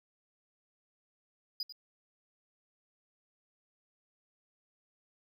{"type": "tone with echo", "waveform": "triangle", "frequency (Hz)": 4943, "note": "D#8", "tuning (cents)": -12, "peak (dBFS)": -32, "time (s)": [1.6, 1.63], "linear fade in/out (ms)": 2, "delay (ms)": 94, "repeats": 1, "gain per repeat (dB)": -11, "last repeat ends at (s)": 1.724, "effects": []}